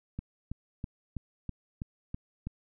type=click train; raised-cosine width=5 ms; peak=-23 dBFS; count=8; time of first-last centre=0.19-2.47 s; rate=3.07 Hz; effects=none